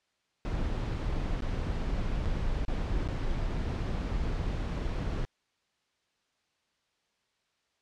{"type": "noise with dropouts", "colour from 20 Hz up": "brown", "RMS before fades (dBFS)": -31, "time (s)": [0.45, 5.25], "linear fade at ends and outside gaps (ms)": 0, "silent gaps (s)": [[1.405, 1.422], [2.251, 2.257], [2.65, 2.681], [3.077, 3.087]], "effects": ["white hiss -75 dBFS RMS until 7.81 s", "low-pass 5000 Hz 12 dB/octave"]}